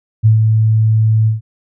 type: tone with ADSR envelope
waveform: sine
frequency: 110 Hz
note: A2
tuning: in tune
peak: -4 dBFS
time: 0.23-1.41 s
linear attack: 28 ms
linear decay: 120 ms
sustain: -4 dB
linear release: 140 ms
effects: none